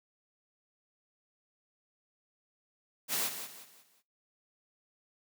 white noise with echo, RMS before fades -32 dBFS, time 3.08-3.31 s, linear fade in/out 50 ms, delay 180 ms, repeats 4, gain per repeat -9 dB, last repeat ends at 4.03 s, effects noise-tail reverb RT60 0.3 s tail -22 dB re dry + high-pass 150 Hz 12 dB/octave

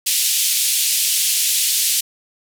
white band-pass noise, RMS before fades -18 dBFS, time 0.06-2.01 s, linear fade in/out 10 ms, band 2700 to 13000 Hz, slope 24 dB/octave, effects none

